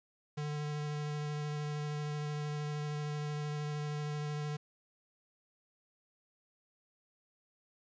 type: tone with vibrato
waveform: square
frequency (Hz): 148.8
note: D3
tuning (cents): +23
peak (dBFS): -36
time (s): 0.37-4.57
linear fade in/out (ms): 10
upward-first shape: sine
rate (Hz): 13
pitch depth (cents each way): 11
effects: resampled to 16000 Hz + 11-bit